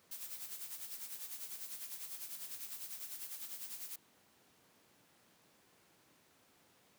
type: noise with tremolo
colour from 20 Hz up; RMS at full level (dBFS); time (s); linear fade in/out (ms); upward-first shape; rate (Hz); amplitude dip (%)
blue; -44; 0.11-3.96; 5; sine; 10; 60
effects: pink hiss -68 dBFS RMS until 6.98 s + high-pass 150 Hz 12 dB/octave